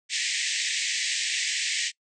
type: band-pass noise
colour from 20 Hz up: pink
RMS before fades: -28 dBFS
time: 0.09-1.92 s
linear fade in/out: 50 ms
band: 1800 to 8300 Hz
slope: 96 dB/octave
effects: noise-tail reverb RT60 0.1 s tail -23 dB re dry